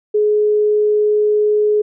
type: tone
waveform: sine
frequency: 421.3 Hz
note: G#4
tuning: 25 cents sharp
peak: -11 dBFS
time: 0.14-1.82 s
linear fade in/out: 10 ms
effects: none